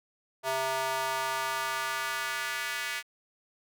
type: tone with high-pass filter sweep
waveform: square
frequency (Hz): 132.3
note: C3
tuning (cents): +20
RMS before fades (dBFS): -32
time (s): 0.43-3.03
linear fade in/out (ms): 50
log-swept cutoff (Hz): 700 to 1900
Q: 1.9
effects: none

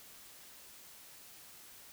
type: silence
effects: white hiss -55 dBFS RMS until 1.92 s

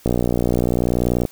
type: click train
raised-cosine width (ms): 2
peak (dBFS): -5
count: 73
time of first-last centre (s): 0.06-1.252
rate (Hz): 60.4
effects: white hiss -49 dBFS RMS until 1.31 s

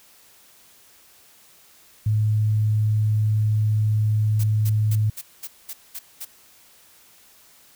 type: tone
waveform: sine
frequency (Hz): 107.3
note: A2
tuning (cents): -43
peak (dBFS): -17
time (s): 2.06-5.1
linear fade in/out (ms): 5
type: noise bursts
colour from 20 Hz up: blue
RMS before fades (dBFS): -33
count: 8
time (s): 4.39-6.252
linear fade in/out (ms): 10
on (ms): 49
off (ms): 210
effects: white hiss -53 dBFS RMS until 7.75 s

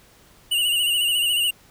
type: tone with vibrato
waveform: square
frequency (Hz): 2872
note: F7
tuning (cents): +48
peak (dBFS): -19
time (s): 0.51-1.51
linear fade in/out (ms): 10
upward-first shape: sine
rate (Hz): 14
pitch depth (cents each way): 62
effects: pink hiss -53 dBFS RMS until 1.7 s

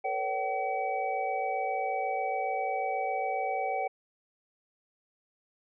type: tone cluster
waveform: sine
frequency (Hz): 448.6 / 496.4 / 563 / 763 / 2280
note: A4 / B4 / C#5 / G5 / C#7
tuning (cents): +34 / +9 / +27 / -47 / +48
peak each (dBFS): -38 / -39 / -36 / -30 / -39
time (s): 0.04-3.88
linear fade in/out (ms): 10
effects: none

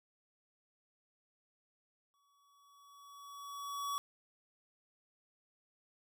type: tone with exponential growth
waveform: square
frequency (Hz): 1132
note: C#6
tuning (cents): +36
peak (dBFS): -35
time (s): 2.14-3.98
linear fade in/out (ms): 0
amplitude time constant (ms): 400
effects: none

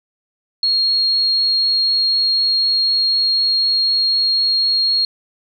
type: tone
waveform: sine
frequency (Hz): 4276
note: C8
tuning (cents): +37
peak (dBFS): -13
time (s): 0.63-5.05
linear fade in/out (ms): 2
effects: none

